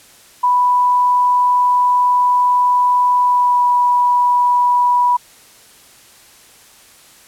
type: tone with pitch glide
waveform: sine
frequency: 987.8 to 979.3 Hz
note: B5 to B5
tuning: 0 to -15 cents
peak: -10 dBFS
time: 0.43-5.17 s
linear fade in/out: 10 ms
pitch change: -15 cents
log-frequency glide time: 3.23-3.64 s
effects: white hiss -45 dBFS RMS until 7.27 s + low-pass 12000 Hz 12 dB/octave